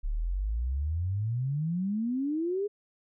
sine exponential sweep, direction up, 34.35 to 420.8 Hz, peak -27 dBFS, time 0.03-2.68 s, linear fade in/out 20 ms, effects none

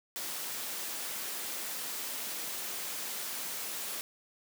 white high-pass noise, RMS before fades -38 dBFS, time 0.16-4.01 s, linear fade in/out 0 ms, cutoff 200 Hz, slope 12 dB/octave, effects none

